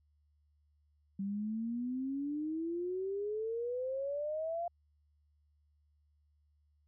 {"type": "exponential sweep", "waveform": "sine", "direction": "up", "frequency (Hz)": [193.4, 698.5], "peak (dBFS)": -34, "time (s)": [1.19, 4.68], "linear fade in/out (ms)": 5, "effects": ["added 74 Hz sine -69 dBFS peak until 6.87 s"]}